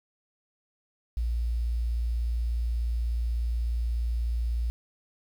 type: tone with quantisation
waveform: sine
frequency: 58.27 Hz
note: A#1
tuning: in tune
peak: -25 dBFS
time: 1.17-4.7 s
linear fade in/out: 0 ms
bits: 9
effects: none